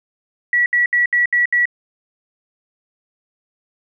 sine tone bursts, 1937 Hz, B6, 34 cents flat, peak -12 dBFS, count 6, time 0.53-1.655 s, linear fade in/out 2 ms, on 130 ms, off 69 ms, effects 9-bit

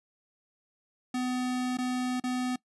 square tone with dropouts, 251.5 Hz, B3, 32 cents sharp, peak -29 dBFS, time 1.14-2.56 s, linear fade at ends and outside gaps 5 ms, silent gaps 1.772-1.785 / 2.2-2.238 s, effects noise-tail reverb RT60 0.1 s tail -21 dB re dry + resampled to 24000 Hz

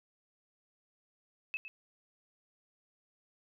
sine tone with echo, 2605 Hz, E7, 21 cents flat, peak -33 dBFS, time 1.54-1.57 s, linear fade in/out 0 ms, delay 110 ms, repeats 1, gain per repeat -10 dB, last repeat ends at 1.68 s, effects none

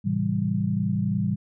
sine chord, A minor seventh, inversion none, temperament equal with one note detuned, 110 / 133.18 / 164.81 / 196 Hz, A2 / C3 / E3 / G3, 0 / +31 / 0 / 0 cents, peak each -28 / -31 / -28 / -25 dBFS, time 0.04-1.36 s, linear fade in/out 20 ms, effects none

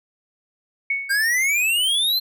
sine tone with exponential decay, 2217 Hz, C#7, in tune, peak -17 dBFS, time 0.9-1.36 s, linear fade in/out 5 ms, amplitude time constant 100 ms
square exponential sweep, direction up, 1568 to 4186 Hz, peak -18 dBFS, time 1.09-2.2 s, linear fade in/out 20 ms
effects none

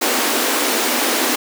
pink high-pass noise, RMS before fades -18 dBFS, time 0.01-1.36 s, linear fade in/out 10 ms, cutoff 230 Hz, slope 96 dB/octave, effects none

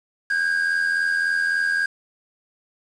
triangle tone pair together, 1538 / 1621.6 Hz, G6 / G#6, -33 / -42 cents, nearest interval minor second, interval 91 cents, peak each -25 / -18 dBFS, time 0.3-1.86 s, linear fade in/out 5 ms, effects resampled to 22050 Hz + 7-bit

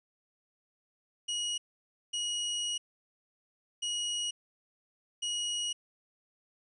sawtooth tone bursts at uneven times, 2900 Hz, F#7, 35 cents flat, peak -28 dBFS, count 4, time 1.28-1.58 / 2.13-2.78 / 3.82-4.31 / 5.22-5.73 s, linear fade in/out 10 ms, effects resampled to 22050 Hz

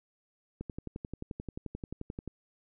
click train, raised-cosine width 3 ms, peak -25 dBFS, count 20, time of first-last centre 0.61-2.277 s, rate 11.4 Hz, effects none

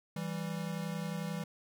square tone pair together, 164.81 / 195.99 Hz, E3 / G3, 0 / 0 cents, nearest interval minor third, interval 300 cents, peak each -38 / -40 dBFS, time 0.16-1.44 s, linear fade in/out 5 ms, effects none

